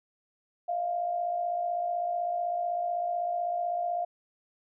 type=tone pair together; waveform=sine; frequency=643.1 / 699 Hz; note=E5 / F5; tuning=-43 / +1 cents; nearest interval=minor second; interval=144 cents; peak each=-36 / -28 dBFS; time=0.68-4.05 s; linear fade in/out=10 ms; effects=none